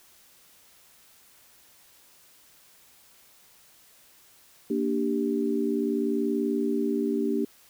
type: chord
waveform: sine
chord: G minor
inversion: first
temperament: equal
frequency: 233.1 / 293.7 / 392 Hz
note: Bb3 / D4 / G4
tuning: 0 / 0 / 0 cents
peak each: -28 dBFS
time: 4.7-7.45 s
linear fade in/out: 5 ms
effects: white hiss -57 dBFS RMS until 7.69 s